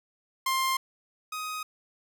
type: tone pair in turn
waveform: sawtooth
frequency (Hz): 1055 / 1254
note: C6 / D#6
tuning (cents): +14 / +13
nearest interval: minor third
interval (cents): 299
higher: second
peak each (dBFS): -21 / -29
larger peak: first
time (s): 0.46-0.77 / 1.32-1.63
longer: neither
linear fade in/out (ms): 5
effects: none